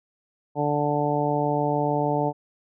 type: harmonic tone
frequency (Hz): 146.83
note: D3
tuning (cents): 0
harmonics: 1 / 2 / 3 / 4 / 5 / 6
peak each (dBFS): -28 / -28 / -28 / -28 / -28 / -28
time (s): 0.55-2.33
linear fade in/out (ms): 50
effects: none